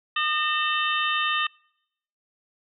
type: harmonic tone with a mistuned harmonic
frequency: 609 Hz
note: D#5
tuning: 37 cents flat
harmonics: 2 / 3 / 4 / 5 / 6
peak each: -26 / -28 / -29 / -30 / -31 dBFS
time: 0.16-1.47 s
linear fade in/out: 5 ms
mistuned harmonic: 4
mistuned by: +150 cents
effects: noise-tail reverb RT60 0.8 s tail -26 dB re dry